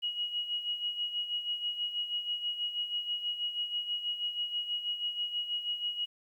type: tone with tremolo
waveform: sine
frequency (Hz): 2901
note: F#7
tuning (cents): -35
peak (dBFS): -29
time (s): 0.02-6.06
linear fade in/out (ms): 20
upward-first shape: sine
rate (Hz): 6.2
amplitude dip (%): 65
effects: 11-bit